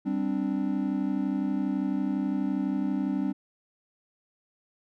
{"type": "chord", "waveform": "triangle", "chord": "G suspended fourth", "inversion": "none", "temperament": "equal", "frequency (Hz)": [196, 261.6, 293.7], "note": ["G3", "C4", "D4"], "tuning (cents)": [0, 0, 0], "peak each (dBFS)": -28, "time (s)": [0.05, 3.33], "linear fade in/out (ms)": 20, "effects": []}